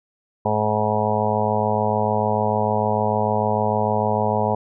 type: harmonic tone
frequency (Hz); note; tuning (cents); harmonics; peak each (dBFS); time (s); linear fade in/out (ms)
106.7; G#2; +47; 1 / 2 / 4 / 5 / 6 / 7 / 8 / 9; -26 / -26 / -26 / -26 / -26 / -26 / -26 / -26; 0.45-4.55; 5
effects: none